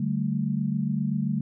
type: chord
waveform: sine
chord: D suspended fourth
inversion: none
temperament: equal with one note detuned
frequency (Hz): 146.83 / 192.41 / 220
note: D3 / G3 / A3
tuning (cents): 0 / -32 / 0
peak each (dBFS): -28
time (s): 0-1.41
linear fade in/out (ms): 5
effects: none